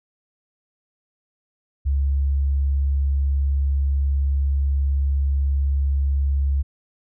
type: tone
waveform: sine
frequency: 69.3 Hz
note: C#2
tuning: in tune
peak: -17 dBFS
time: 1.85-6.63 s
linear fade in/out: 20 ms
effects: none